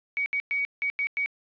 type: tone bursts at uneven times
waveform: sine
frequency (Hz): 2255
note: C#7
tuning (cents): +29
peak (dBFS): -24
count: 6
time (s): 0.17-0.26 / 0.33-0.4 / 0.51-0.65 / 0.82-0.9 / 0.99-1.07 / 1.17-1.26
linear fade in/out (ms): 0
effects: resampled to 11025 Hz + 9-bit